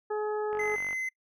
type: harmonic tone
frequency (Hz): 423.7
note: G#4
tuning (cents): +35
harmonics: 1 / 2 / 3 / 4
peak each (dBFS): -29 / -36 / -41 / -45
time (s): 0.1-0.76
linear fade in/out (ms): 10
type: click train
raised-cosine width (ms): 0.5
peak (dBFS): -28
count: 20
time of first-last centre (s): 0.53-0.93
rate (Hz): 47.5
type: tone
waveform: triangle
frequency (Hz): 2052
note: C7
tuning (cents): -34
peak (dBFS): -28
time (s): 0.59-1.09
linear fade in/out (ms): 5
effects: noise-tail reverb RT60 0.1 s tail -26 dB re dry